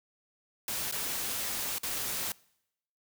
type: noise with dropouts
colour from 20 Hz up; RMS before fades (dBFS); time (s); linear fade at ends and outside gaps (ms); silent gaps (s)
white; -34; 0.68-2.32; 2; 0.913-0.923 / 1.784-1.832
effects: noise-tail reverb RT60 0.8 s tail -24 dB re dry